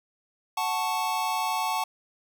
square chord, F# minor, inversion none, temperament equal, 740 / 880 / 1108.7 Hz, F#5 / A5 / C#6, 0 / 0 / 0 cents, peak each -32 / -29 / -32 dBFS, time 0.57-1.84 s, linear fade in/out 5 ms, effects none

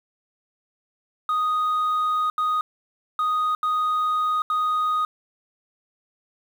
sine tone bursts at uneven times, 1244 Hz, D#6, 1 cent flat, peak -17 dBFS, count 5, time 1.29-2.3 / 2.38-2.61 / 3.19-3.55 / 3.63-4.42 / 4.5-5.05 s, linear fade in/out 2 ms, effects tanh soft clip ceiling -19 dBFS + 8-bit

